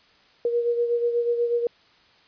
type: beating tone pair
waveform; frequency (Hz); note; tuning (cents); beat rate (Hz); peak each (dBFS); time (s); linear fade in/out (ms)
sine; 473.6 / 481.8; A#4 / B4; +27 / -43; 8.2; -21 / -29; 0.45-1.67; 2
effects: white hiss -57 dBFS RMS until 2.27 s + resampled to 11025 Hz